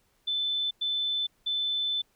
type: tone bursts at uneven times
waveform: sine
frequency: 3520 Hz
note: A7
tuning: in tune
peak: -26 dBFS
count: 3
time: 0.27-0.71 / 0.81-1.27 / 1.46-2.02 s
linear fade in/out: 10 ms
effects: pink hiss -69 dBFS RMS until 2.15 s